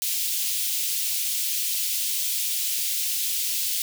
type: high-pass noise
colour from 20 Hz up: white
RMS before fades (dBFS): -26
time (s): 0.02-3.82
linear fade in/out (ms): 0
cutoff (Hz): 2700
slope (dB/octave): 24
effects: none